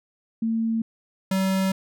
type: tone pair in turn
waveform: sine / square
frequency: 225.7 / 190.83 Hz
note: A3 / G3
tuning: +44 / -46 cents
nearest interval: minor third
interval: 290 cents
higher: first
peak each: -21 dBFS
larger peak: neither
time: 0.42-0.82 / 1.31-1.72 s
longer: second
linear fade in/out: 5 ms
effects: none